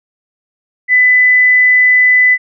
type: tone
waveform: sine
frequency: 2000 Hz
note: B6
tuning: 21 cents sharp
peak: -5 dBFS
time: 0.88-2.38 s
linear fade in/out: 50 ms
effects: none